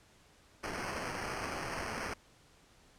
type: noise with sample-and-hold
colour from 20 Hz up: violet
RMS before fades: -39 dBFS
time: 0.63-2.14 s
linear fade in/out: 10 ms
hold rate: 3675 Hz
effects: pink hiss -63 dBFS RMS until 2.98 s + low-pass 9000 Hz 12 dB/octave